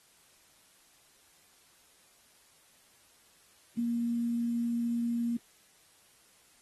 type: tone with quantisation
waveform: sine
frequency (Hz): 235.4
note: A#3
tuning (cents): +17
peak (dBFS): -28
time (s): 3.77-5.37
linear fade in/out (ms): 5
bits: 9
effects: white hiss -63 dBFS RMS until 6.61 s + AAC 32 kbps